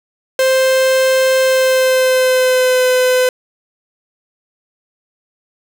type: tone with pitch glide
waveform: 45% pulse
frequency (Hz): 523.3 to 507.2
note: C5 to B4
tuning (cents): 0 to +46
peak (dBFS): -10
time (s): 0.39-3.29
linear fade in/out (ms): 2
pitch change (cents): -54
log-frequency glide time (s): 1.41-2.87
effects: none